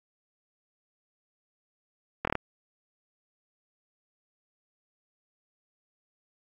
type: slowing click train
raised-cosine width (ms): 0.5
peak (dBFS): -12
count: 5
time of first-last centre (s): 2.25-2.353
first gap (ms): 24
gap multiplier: 1.05
effects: AAC 32 kbps